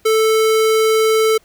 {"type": "tone", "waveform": "square", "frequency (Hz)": 440, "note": "A4", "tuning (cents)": 0, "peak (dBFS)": -12, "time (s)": [0.05, 1.38], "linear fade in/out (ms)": 10, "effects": ["pink hiss -55 dBFS RMS until 1.44 s"]}